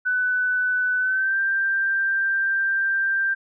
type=tone with pitch glide; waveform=sine; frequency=1498 to 1577.9 Hz; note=F#6 to G6; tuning=+21 to +11 cents; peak=-19 dBFS; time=0.05-3.35 s; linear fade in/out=20 ms; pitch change=+90 cents; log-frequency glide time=0.98-1.38 s; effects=none